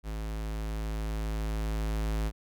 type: tone with level ramp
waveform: square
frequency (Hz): 53.7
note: A1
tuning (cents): -41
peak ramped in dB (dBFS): -34 to -28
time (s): 0.03-2.32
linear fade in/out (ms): 50
effects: none